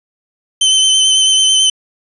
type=tone with vibrato; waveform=sawtooth; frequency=3073 Hz; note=G7; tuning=35 cents flat; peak=-5 dBFS; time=0.61-1.7 s; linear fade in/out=5 ms; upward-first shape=sine; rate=9.1 Hz; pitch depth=20 cents each way; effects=resampled to 24000 Hz + 7-bit